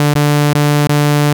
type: tone with dropouts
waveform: sawtooth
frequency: 146.83 Hz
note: D3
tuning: in tune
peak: -5 dBFS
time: 0-1.33 s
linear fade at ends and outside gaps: 2 ms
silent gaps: 0.14-0.153 / 0.534-0.55 / 0.872-0.893 s
effects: none